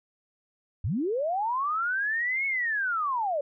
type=linear two-way sweep; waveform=sine; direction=up then down; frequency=71.4 to 2214 to 547 Hz; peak=-25 dBFS; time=0.84-3.41 s; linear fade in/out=5 ms; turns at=2.46 s; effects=none